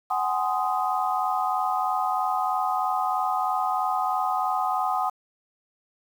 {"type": "chord", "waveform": "sine", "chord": "Ab dominant seventh", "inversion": "third", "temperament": "just", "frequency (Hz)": [747.5, 830.6, 1038.3, 1245.9], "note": ["Gb5", "Ab5", "C6", "Eb6"], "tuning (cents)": [17, 0, -14, 2], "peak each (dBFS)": [-26, -29, -30, -28], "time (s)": [0.1, 5.1], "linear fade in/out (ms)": 10, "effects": ["8-bit"]}